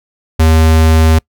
square tone, 80 Hz, D#2, 49 cents sharp, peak -6 dBFS, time 0.39-1.19 s, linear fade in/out 10 ms, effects noise-tail reverb RT60 0.1 s tail -26 dB re dry

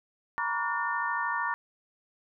sine tone cluster, 935 / 988 / 1144 / 1435 / 1800 Hz, A#5 / B5 / D6 / F6 / A6, +5 / 0 / -46 / +47 / +39 cents, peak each -33 / -37 / -33 / -35 / -33 dBFS, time 0.38-1.54 s, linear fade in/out 0 ms, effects none

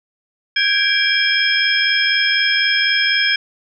sine tone cluster, 1566 / 1650 / 2340 / 3251 / 5170 Hz, G6 / G#6 / D7 / G#7 / E8, -2 / -12 / -7 / -38 / -34 cents, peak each -23 / -19 / -19 / -19 / -21 dBFS, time 0.56-3.36 s, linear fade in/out 5 ms, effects none

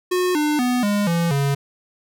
square tone with pitch steps, 362.9 / 299.9 / 247.9 / 204.9 / 169.3 / 139.92 Hz, F#4 / D4 / B3 / G#3 / E3 / C#3, -34 / +36 / +7 / -23 / +46 / +17 cents, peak -18 dBFS, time 0.11-1.55 s, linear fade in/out 10 ms, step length 240 ms, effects none

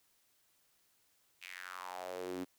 sawtooth tone with high-pass filter sweep, 91.4 Hz, F#2, 21 cents flat, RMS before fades -44 dBFS, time 1.41-2.45 s, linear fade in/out 20 ms, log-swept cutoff 2600 to 260 Hz, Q 4.1, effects white hiss -73 dBFS RMS until 2.58 s

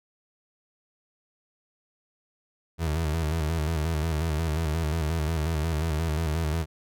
30% pulse tone with vibrato, 79.2 Hz, D#2, 31 cents sharp, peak -22 dBFS, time 2.78-6.66 s, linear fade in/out 50 ms, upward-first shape square, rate 5.6 Hz, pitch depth 71 cents each way, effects none

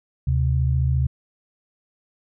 sine tone pair together, 75.4 / 129.87 Hz, D2 / C3, +46 / -13 cents, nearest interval major sixth, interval 941 cents, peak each -20 dBFS, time 0.27-1.07 s, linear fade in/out 5 ms, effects none

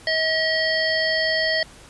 harmonic tone with a mistuned harmonic, 638 Hz, D#5, 43 cents sharp, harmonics 1 / 3 / 5 / 7 / 8, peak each -24 / -22 / -30 / -26 / -31 dBFS, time 0.07-1.63 s, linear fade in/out 2 ms, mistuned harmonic 8, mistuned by +18 cents, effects pink hiss -46 dBFS RMS until 1.89 s + resampled to 24000 Hz

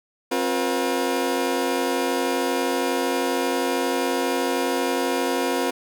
25% pulse tone cluster, 266.5 / 356.2 / 480.4 Hz, C4 / F4 / B4, +32 / +34 / -48 cents, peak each -22 dBFS, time 0.31-5.71 s, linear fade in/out 10 ms, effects none

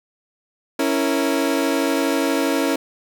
30% pulse chord, A# diminished, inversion first, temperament equal, 277.2 / 329.6 / 466.2 Hz, C#4 / E4 / A#4, 0 / 0 / 0 cents, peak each -18 / -20 / -22 dBFS, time 0.79-2.76 s, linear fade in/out 5 ms, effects none

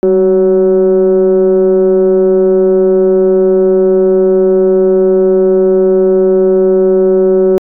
sine tone with frequency modulation, 376.2 Hz, F#4, 29 cents sharp, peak -4 dBFS, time 0.03-7.58 s, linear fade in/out 0 ms, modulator 182 Hz, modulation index 0.62, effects tanh soft clip ceiling -2 dBFS

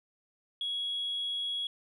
sine tone, 3332 Hz, G#7, 5 cents sharp, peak -30 dBFS, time 0.61-1.67 s, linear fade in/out 2 ms, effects tanh soft clip ceiling -27 dBFS

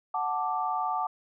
sine chord, D major, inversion first, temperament equal, 740 / 880 / 1174.7 Hz, F#5 / A5 / D6, 0 / 0 / 0 cents, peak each -31 dBFS, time 0.14-1.07 s, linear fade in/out 5 ms, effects none

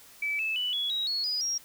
sine tone with pitch steps, 2305 / 2617 / 2972 / 3375 / 3832 / 4351 / 4941 / 5610 Hz, D7 / E7 / F#7 / G#7 / A#7 / C#8 / D#8 / F8, -33 / -13 / +7 / +27 / +47 / -33 / -13 / +7 cents, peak -27 dBFS, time 0.22-1.58 s, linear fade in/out 5 ms, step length 170 ms, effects white hiss -53 dBFS RMS until 1.64 s

